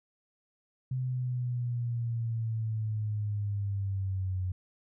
sine linear sweep, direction down, 129.1 to 91.3 Hz, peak -29 dBFS, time 0.91-4.52 s, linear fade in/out 5 ms, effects none

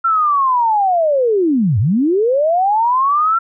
sine linear two-way sweep, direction down then up, 1366 to 91.2 to 1366 Hz, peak -11 dBFS, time 0.04-3.39 s, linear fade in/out 10 ms, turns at 1.79 s, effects none

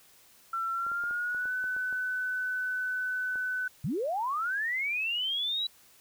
sine tone with pitch glide, 1348 to 1504.4 Hz, E6 to F#6, +38 to +28 cents, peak -29 dBFS, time 0.53-3.68 s, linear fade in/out 5 ms, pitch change +190 cents, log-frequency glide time 0.71-1.54 s
clicks, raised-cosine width 1 ms, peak -35 dBFS, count 10, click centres 0.866 / 0.917 / 1.038 / 1.11 / 1.347 / 1.456 / 1.641 / 1.765 / 1.927 / 3.357 s
sine linear sweep, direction up, 110.7 to 3951 Hz, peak -28 dBFS, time 3.84-5.67 s, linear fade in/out 5 ms
effects white hiss -59 dBFS RMS until 6 s

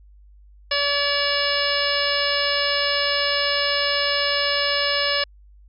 harmonic tone with a mistuned harmonic, 572 Hz, D5, 46 cents flat, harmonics 1 / 2 / 3 / 4 / 5 / 6 / 7 / 8 / 9, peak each -26 / -29 / -26 / -29 / -27 / -31 / -30 / -31 / -26 dBFS, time 0.71-5.24 s, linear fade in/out 5 ms, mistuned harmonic 8, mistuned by -66 cents, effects added 50 Hz sine -46 dBFS peak until 5.68 s

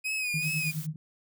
40% pulse tone with vibrato, 2501 Hz, D#7, 8 cents sharp, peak -28 dBFS, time 0.04-0.72 s, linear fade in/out 20 ms, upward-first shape sine, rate 2.5 Hz, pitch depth 58 cents each way
sine tone with tremolo, 155.56 Hz, D#3, in tune, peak -27 dBFS, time 0.34-0.96 s, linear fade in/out 2 ms, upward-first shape triangle, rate 9.6 Hz, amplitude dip 100%
blue noise, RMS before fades -42 dBFS, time 0.41-0.87 s, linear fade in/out 20 ms
effects none

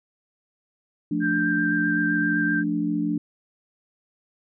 sine chord, D minor, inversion first, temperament equal, 174.61 / 220 / 293.7 Hz, F3 / A3 / D4, 0 / 0 / 0 cents, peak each -28 / -28 / -24 dBFS, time 1.11-3.18 s, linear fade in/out 5 ms
sine tone with vibrato, 1578 Hz, G6, 11 cents sharp, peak -23 dBFS, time 1.2-2.64 s, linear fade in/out 50 ms, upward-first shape square, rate 7.8 Hz, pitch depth 12 cents each way
effects none

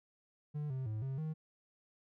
triangle tone with pitch steps, 148.8 / 131.3 / 108.2 / 133.8 / 156.7 Hz, D3 / C3 / A2 / C3 / D#3, +23 / +6 / -29 / +39 / +13 cents, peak -34 dBFS, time 0.54-1.34 s, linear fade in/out 20 ms, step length 160 ms, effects none

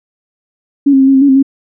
sine tone with pitch steps, 281.3 / 268.8 / 266.8 / 271.7 / 265.6 / 282.6 / 265.5 / 272.8 Hz, C#4 / C4 / C4 / C#4 / C4 / C#4 / C4 / C#4, +26 / +47 / +34 / -35 / +26 / +34 / +25 / -28 cents, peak -4 dBFS, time 0.86-1.428 s, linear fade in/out 10 ms, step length 71 ms, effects none

